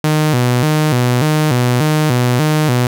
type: tone with vibrato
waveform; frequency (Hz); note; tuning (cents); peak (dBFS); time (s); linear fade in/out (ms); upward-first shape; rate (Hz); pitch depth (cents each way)
sawtooth; 137.7; C#3; -11; -7; 0.04-2.87; 2; square; 1.7; 190
effects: 8-bit